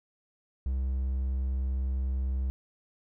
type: tone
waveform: triangle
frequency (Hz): 65.41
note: C2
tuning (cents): 0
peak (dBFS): -25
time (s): 0.66-2.5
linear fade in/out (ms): 0
effects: none